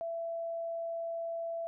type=tone; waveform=sine; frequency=668 Hz; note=E5; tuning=23 cents sharp; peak=-34 dBFS; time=0.01-1.67 s; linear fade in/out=0 ms; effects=none